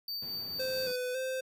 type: tone with tremolo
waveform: square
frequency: 4600 Hz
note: D8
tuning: 37 cents flat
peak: -35 dBFS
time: 0.08-0.96 s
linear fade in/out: 2 ms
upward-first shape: sine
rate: 4.5 Hz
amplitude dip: 30%
type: noise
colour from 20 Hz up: brown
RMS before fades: -43 dBFS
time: 0.22-0.92 s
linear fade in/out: 0 ms
type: tone with vibrato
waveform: square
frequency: 510 Hz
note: C5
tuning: 44 cents flat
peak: -33 dBFS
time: 0.59-1.41 s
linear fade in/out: 10 ms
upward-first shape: square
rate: 1.8 Hz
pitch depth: 34 cents each way
effects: high-pass 150 Hz 12 dB/octave